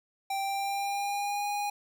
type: tone with pitch glide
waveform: square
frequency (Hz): 784 to 820.1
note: G5 to G#5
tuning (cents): 0 to -22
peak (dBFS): -30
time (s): 0.3-1.7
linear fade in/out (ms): 5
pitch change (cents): +78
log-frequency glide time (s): 0.41-1.46
effects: 12-bit